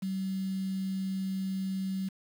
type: tone with quantisation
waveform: sine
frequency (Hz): 190.9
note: G3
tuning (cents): -46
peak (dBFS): -30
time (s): 0.02-2.09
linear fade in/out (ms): 10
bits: 8
effects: none